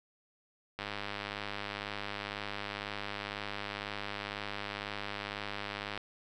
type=click train; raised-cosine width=0.3 ms; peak=-21 dBFS; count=530; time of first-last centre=0.79-5.976 s; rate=102 Hz; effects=none